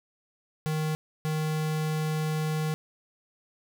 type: tone bursts at uneven times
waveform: square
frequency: 155.5 Hz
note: D#3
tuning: 1 cent flat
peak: -27 dBFS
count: 2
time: 0.66-0.95 / 1.25-2.74 s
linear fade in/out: 0 ms
effects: none